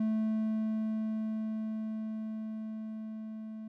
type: tone with level ramp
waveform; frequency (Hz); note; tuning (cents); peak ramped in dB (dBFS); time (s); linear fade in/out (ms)
triangle; 218.6; A3; -11; -25 to -38; 0-3.68; 5
effects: none

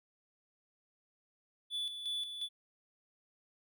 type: tone with tremolo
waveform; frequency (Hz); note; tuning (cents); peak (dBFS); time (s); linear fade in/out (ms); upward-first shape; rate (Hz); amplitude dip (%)
triangle; 3460; A7; -30; -33; 1.7-2.49; 50; square; 2.8; 55
effects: none

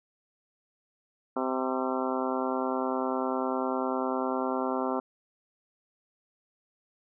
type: harmonic tone with a mistuned harmonic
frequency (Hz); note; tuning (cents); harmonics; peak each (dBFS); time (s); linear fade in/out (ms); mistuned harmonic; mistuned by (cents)
130; C3; -11; 2 / 3 / 4 / 5 / 6 / 7 / 8 / 9 / 10; -32 / -34 / -35 / -36 / -37 / -37 / -38 / -39 / -39; 1.36-5; 5; 10; +65
effects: none

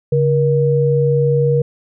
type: tone pair together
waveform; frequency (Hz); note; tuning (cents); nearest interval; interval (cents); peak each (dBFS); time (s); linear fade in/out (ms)
sine; 141.3 / 475.3; C#3 / A#4; +34 / +34; octave + major sixth; 2100; -14; 0.12-1.62; 5
effects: none

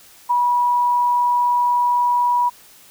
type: tone with ADSR envelope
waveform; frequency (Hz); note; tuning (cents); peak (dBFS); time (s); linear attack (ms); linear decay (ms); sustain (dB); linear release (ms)
sine; 972; B5; -28; -12; 0.29-2.5; 20; 4; -2; 20
effects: white hiss -47 dBFS RMS until 2.9 s

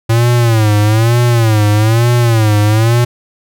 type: tone with vibrato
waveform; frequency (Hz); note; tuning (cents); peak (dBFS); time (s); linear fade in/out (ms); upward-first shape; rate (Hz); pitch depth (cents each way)
square; 112.3; A2; +36; -8; 0.09-3.05; 10; sine; 1.1; 130
effects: none

